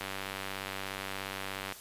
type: click train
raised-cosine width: 0.3 ms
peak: -20 dBFS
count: 167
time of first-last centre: 0.01-1.723 s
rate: 96.9 Hz
effects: white hiss -49 dBFS RMS until 1.8 s + resampled to 32000 Hz